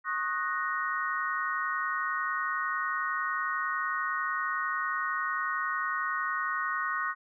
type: chord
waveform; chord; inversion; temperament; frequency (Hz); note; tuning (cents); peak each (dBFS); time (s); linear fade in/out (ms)
sine; D# minor seventh; third; equal with one note detuned; 1093.5 / 1244.5 / 1480 / 1864.7; C#6 / D#6 / F#6 / A#6; -24 / 0 / 0 / 0; -34; 0.04-7.15; 50
effects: none

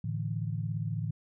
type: chord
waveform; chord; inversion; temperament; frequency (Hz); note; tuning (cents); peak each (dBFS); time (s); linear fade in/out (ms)
sine; A suspended fourth; none; equal; 110 / 146.83 / 164.81; A2 / D3 / E3; 0 / 0 / 0; -33 / -36 / -36; 0.04-1.11; 5
effects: none

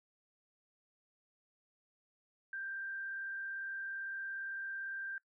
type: tone with frequency modulation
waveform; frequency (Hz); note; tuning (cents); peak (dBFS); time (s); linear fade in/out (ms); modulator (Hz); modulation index
sine; 1579; G6; +12; -39; 2.53-5.18; 2; 37.7; 0.55
effects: noise-tail reverb RT60 0.1 s tail -21 dB re dry

